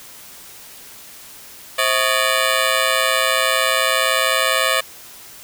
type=ring-modulated tone; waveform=10% pulse; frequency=587.3 Hz; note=D5; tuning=in tune; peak=-4 dBFS; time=1.78-4.81 s; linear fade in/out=10 ms; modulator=60.1 Hz; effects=white hiss -40 dBFS RMS until 5.43 s